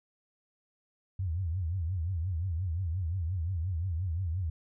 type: tone with vibrato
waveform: sine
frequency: 87.31 Hz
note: F2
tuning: in tune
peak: -29 dBFS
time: 1.19-4.5 s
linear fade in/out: 5 ms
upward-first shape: triangle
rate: 5.7 Hz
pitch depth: 220 cents each way
effects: none